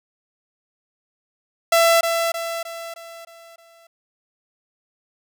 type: tone with echo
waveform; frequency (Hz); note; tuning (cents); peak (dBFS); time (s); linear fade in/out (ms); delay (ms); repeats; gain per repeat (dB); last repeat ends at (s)
sawtooth; 669; E5; +25; -9; 1.72-2.01; 5; 310; 6; -6; 3.87
effects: none